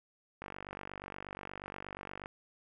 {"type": "click train", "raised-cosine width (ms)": 0.5, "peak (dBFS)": -27, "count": 90, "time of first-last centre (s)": [0.42, 2.259], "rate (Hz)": 48.4, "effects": []}